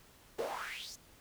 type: noise with high-pass filter sweep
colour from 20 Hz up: brown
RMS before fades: -41 dBFS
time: 0.38-0.96 s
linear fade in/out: 10 ms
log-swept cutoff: 410 to 6700 Hz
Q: 5.1
effects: pink hiss -61 dBFS RMS until 1.2 s